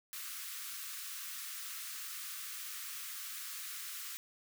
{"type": "high-pass noise", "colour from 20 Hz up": "white", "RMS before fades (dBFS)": -44, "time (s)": [0.13, 4.17], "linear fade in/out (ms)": 0, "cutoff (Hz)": 1100, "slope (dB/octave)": 96, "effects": []}